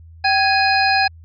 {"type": "harmonic tone with a mistuned harmonic", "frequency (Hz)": 830.6, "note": "G#5", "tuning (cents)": 0, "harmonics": [1, 2, 3, 5, 6], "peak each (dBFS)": [-16, -19, -21, -23, -24], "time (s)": [0.24, 1.08], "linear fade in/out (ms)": 10, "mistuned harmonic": 1, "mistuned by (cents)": -120, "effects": ["added 82 Hz sine -39 dBFS peak until 1.24 s"]}